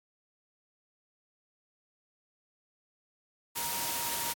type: tone in noise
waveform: sine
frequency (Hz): 939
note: A#5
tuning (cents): +12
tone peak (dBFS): -40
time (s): 3.55-4.34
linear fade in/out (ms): 20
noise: white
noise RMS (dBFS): -34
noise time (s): 3.55-4.34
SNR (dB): -9
effects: high-pass 80 Hz 12 dB/octave + AAC 64 kbps